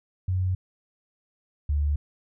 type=tone pair in turn; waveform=sine; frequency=92.5 / 73.04 Hz; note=F#2 / D2; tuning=0 / -9 cents; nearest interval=major third; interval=409 cents; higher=first; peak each=-22 / -21 dBFS; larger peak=second; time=0.28-0.55 / 1.69-1.96 s; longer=neither; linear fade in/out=5 ms; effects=none